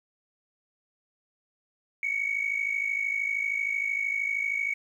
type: tone pair together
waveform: sine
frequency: 2210 / 2263 Hz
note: C#7 / C#7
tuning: -6 / +35 cents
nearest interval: unison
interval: 41 cents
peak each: -28 dBFS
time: 2.03-4.74 s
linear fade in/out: 2 ms
effects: tanh soft clip ceiling -20 dBFS + 10-bit